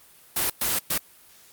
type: noise bursts at uneven times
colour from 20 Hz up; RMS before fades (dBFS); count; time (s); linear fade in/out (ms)
white; -24; 3; 0.36-0.5 / 0.61-0.79 / 0.9-0.98; 5
effects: white hiss -53 dBFS RMS until 1.52 s + Opus 32 kbps